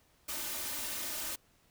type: noise with comb filter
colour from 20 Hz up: white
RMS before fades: -38 dBFS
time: 0.28-1.36 s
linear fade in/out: 10 ms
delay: 3.3 ms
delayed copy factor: +0.65
effects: pink hiss -68 dBFS RMS until 1.7 s